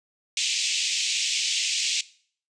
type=band-pass noise; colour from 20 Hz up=pink; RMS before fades=-26 dBFS; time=0.37-2.01 s; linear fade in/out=2 ms; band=2400 to 7800 Hz; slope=48 dB/octave; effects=noise-tail reverb RT60 0.5 s tail -19 dB re dry + resampled to 22050 Hz